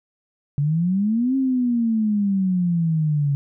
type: exponential two-way sweep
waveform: sine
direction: up then down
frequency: 139.6 to 270 to 139.6 Hz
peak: -17 dBFS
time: 0.58-3.35 s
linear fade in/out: 0 ms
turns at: 1.36 s
effects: none